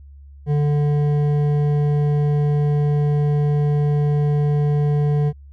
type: tone with hard clipping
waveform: sine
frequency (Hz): 146.83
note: D3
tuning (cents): 0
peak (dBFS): -17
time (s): 0.46-5.33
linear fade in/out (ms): 50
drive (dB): 9
effects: added 70 Hz sine -39 dBFS peak until 5.52 s